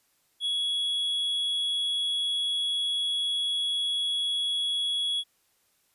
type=tone; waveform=triangle; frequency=3354 Hz; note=G#7; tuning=16 cents sharp; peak=-24 dBFS; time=0.4-5.24 s; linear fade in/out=50 ms; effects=white hiss -69 dBFS RMS until 5.94 s + resampled to 32000 Hz